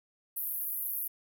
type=band-pass noise; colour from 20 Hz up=white; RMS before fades=-35 dBFS; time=0.36-1.08 s; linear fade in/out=10 ms; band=11000 to 16000 Hz; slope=96 dB/octave; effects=none